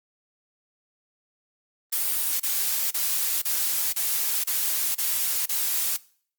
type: noise bursts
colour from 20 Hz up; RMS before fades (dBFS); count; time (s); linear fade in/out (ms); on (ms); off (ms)
blue; -25; 8; 1.92-5.97; 10; 480; 30
effects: noise-tail reverb RT60 0.5 s tail -21 dB re dry + Opus 32 kbps